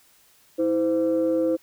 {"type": "tone pair together", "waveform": "sine", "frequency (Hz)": [324.3, 514.8], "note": ["E4", "C5"], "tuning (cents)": [-28, -28], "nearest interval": "minor sixth", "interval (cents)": 800, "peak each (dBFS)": -21, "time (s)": [0.58, 1.57], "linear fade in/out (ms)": 20, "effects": ["tanh soft clip ceiling -14 dBFS", "white hiss -58 dBFS RMS until 1.62 s"]}